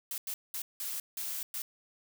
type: noise bursts at uneven times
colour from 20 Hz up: blue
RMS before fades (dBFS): -37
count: 6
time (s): 0.11-0.18 / 0.27-0.34 / 0.54-0.62 / 0.8-1 / 1.17-1.43 / 1.54-1.62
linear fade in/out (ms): 2
effects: none